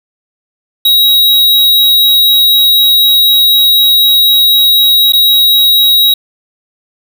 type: tone with dropouts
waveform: square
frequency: 3826 Hz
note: A#7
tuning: 44 cents sharp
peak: -5 dBFS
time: 0.85-6.14 s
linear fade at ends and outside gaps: 5 ms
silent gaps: 5.123-5.133 s
effects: none